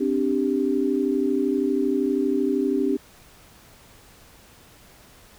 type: chord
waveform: sine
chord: C suspended second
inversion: none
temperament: just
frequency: 261.6 / 294.3 / 392.4 Hz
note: C4 / D4 / G4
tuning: 0 / +4 / +2 cents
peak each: -24 dBFS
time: 0-2.97 s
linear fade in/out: 10 ms
effects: pink hiss -51 dBFS RMS until 5.38 s